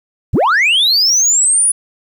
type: linear sweep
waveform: sine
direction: up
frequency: 32.7 to 9956 Hz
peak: -6 dBFS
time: 0.33-1.72 s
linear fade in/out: 10 ms
effects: tanh soft clip ceiling -8 dBFS + 8-bit